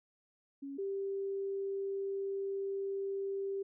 sine tone pair in turn, 277.2 / 392.7 Hz, C#4 / G4, 0 / +3 cents, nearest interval tritone, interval 603 cents, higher second, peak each -40 / -34 dBFS, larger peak second, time 0.62-0.78 / 0.78-3.63 s, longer second, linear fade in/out 10 ms, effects none

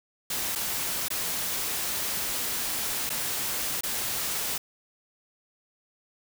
white noise with dropouts, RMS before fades -30 dBFS, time 0.3-4.58 s, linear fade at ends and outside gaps 5 ms, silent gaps 0.553-0.557 / 1.084-1.103 / 3.094-3.101 / 3.81-3.834 s, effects none

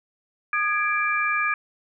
sine tone cluster, 1222 / 1664 / 2353 Hz, D#6 / G#6 / D7, -32 / +3 / +3 cents, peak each -25 dBFS, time 0.53-1.54 s, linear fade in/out 2 ms, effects none

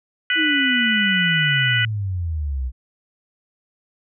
harmonic tone, 494.1 Hz, B4, 1 cent sharp, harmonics 3 / 4 / 5 / 6, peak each -21 / -21 / -27 / -22 dBFS, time 0.3-1.85 s, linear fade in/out 2 ms
sine exponential sweep, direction down, 329.6 to 60.7 Hz, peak -21 dBFS, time 0.35-2.72 s, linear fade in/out 50 ms
effects none

